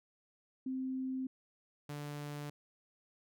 sine / sawtooth tone pair in turn, 260.9 / 146.43 Hz, C4 / D3, -5 / -5 cents, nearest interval minor seventh, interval 1000 cents, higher first, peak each -35 / -37 dBFS, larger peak first, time 0.66-1.27 / 1.89-2.5 s, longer neither, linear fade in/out 5 ms, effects none

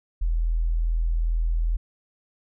sine tone, 41.2 Hz, E1, in tune, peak -20 dBFS, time 0.21-1.77 s, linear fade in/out 10 ms, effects none

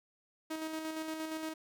sawtooth tone with tremolo, 316.5 Hz, D#4, 30 cents sharp, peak -32 dBFS, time 0.5-1.54 s, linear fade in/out 10 ms, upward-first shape square, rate 8.6 Hz, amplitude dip 35%, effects none

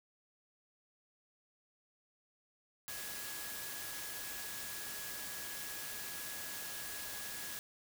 sine tone in noise, 1673 Hz, G#6, 12 cents sharp, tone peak -51 dBFS, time 2.88-7.59 s, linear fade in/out 0 ms, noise white, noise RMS -44 dBFS, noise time 2.88-7.59 s, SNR -10 dB, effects none

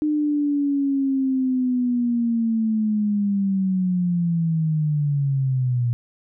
sine linear sweep, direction down, 304.1 to 118.2 Hz, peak -18 dBFS, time 0.02-5.93 s, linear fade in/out 0 ms, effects none

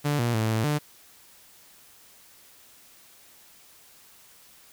sawtooth tone with pitch steps, 146.2 / 119 / 110.4 / 111 / 148.7 Hz, D3 / A#2 / A2 / A2 / D3, -7 / +36 / +6 / +16 / +22 cents, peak -19 dBFS, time 0.04-0.79 s, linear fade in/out 20 ms, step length 150 ms, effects white hiss -54 dBFS RMS until 4.72 s

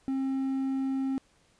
triangle tone with quantisation, 267.4 Hz, C4, 38 cents sharp, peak -25 dBFS, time 0.08-1.18 s, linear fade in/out 0 ms, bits 9, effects pink hiss -65 dBFS RMS until 1.59 s + resampled to 22050 Hz

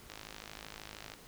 click train, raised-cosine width 0.2 ms, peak -27 dBFS, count 56, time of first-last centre 0.1-1.138 s, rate 53 Hz, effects pink hiss -55 dBFS RMS until 1.27 s

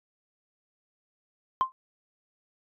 sine tone with exponential decay, 1046.5 Hz, C6, in tune, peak -15 dBFS, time 1.61-1.72 s, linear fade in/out 0 ms, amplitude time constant 22 ms, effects tanh soft clip ceiling -16 dBFS

